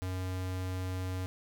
square tone, 92.5 Hz, F#2, in tune, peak -34 dBFS, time 0.02-1.26 s, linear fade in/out 0 ms, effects none

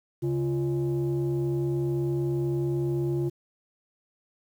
sine tone pair together, 137.5 / 346.5 Hz, C#3 / F4, -14 / -14 cents, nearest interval octave + major third, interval 1600 cents, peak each -25 dBFS, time 0.22-3.3 s, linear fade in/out 20 ms, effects tanh soft clip ceiling -21 dBFS + 9-bit

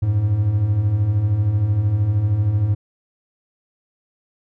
triangle beating tone pair, 92.5 / 105.5 Hz, F#2 / G#2, 0 / +28 cents, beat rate 13 Hz, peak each -22 / -14 dBFS, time 0.02-2.75 s, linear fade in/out 10 ms, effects none

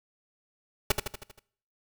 pink noise with echo, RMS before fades -22 dBFS, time 0.9-0.92 s, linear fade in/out 5 ms, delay 79 ms, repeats 6, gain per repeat -5 dB, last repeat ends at 1.394 s, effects noise-tail reverb RT60 0.6 s tail -21 dB re dry

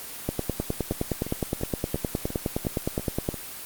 two click trains, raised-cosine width 2 ms, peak -11 / -19 dBFS, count 30 / 8, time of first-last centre 0.29-3.289 / 0.92-3.342 s, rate 9.67 / 2.89 Hz, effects white hiss -38 dBFS RMS until 3.65 s + Opus 24 kbps

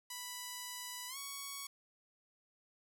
5% pulse tone with pitch glide, 987.8 to 1115.2 Hz, B5 to C#6, 0 to +10 cents, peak -31 dBFS, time 0.1-1.67 s, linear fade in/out 5 ms, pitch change +210 cents, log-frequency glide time 1.08-1.17 s, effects none

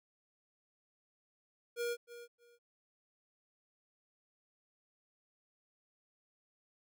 square tone with echo, 475.5 Hz, A#4, 34 cents sharp, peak -35 dBFS, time 1.76-1.97 s, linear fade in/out 50 ms, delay 310 ms, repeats 2, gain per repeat -14 dB, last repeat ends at 2.59 s, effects none

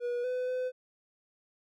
triangle tone with pitch steps, 484.1 / 503 / 507 Hz, B4 / B4 / B4, -35 / +32 / +45 cents, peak -28 dBFS, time 0-0.72 s, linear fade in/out 50 ms, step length 240 ms, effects none

